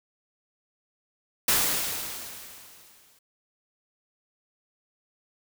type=noise with exponential decay; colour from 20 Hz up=white; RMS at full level=-21 dBFS; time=1.48-3.19 s; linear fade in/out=5 ms; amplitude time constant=370 ms; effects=none